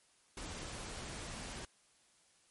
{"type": "noise", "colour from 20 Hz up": "pink", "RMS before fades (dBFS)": -45, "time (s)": [0.37, 1.65], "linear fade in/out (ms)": 2, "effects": ["white hiss -69 dBFS RMS until 2.5 s", "MP3 48 kbps"]}